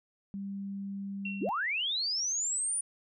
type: tone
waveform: sine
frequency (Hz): 197.7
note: G3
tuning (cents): +15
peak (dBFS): -35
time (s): 0.34-1.49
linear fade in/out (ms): 0
type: tone with exponential decay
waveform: sine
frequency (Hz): 2728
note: F7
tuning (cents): -41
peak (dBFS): -33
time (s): 1.25-1.76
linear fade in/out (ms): 5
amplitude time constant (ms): 110
type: linear sweep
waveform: sine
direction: up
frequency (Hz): 207.7 to 9600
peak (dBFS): -29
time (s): 1.41-2.81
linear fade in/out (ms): 5
effects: none